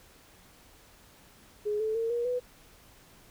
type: tone with pitch steps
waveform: sine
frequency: 418.7 / 436.7 / 455.5 / 475.2 / 495.6 Hz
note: G#4 / A4 / A#4 / A#4 / B4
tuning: +14 / -13 / -40 / +33 / +6 cents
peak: -27 dBFS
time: 1.65-2.4 s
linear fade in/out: 20 ms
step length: 150 ms
effects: pink hiss -57 dBFS RMS until 3.3 s